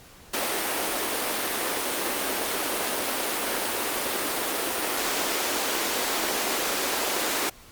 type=high-pass noise; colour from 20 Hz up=pink; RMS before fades=-27 dBFS; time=0.33-7.5 s; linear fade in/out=10 ms; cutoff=290 Hz; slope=24 dB/octave; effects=pink hiss -50 dBFS RMS until 7.71 s + Opus 48 kbps